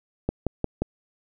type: click train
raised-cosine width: 2 ms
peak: -10 dBFS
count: 4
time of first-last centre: 0.29-0.82 s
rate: 5.66 Hz
effects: none